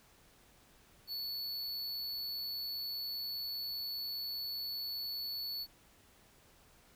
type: tone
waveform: square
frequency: 4435 Hz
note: C#8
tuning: in tune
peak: -38 dBFS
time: 1.07-5.67 s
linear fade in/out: 50 ms
effects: pink hiss -64 dBFS RMS until 6.95 s